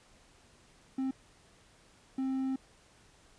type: tone bursts at uneven times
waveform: triangle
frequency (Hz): 264.5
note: C4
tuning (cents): +19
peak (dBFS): -28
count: 2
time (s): 0.98-1.11 / 2.18-2.56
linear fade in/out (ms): 5
effects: pink hiss -62 dBFS RMS until 3.38 s + resampled to 22050 Hz